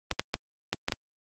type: clicks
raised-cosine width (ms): 0.2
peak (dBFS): -7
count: 6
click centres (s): 0.113 / 0.195 / 0.341 / 0.73 / 0.884 / 0.922
effects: high-pass 100 Hz 12 dB/octave + Opus 32 kbps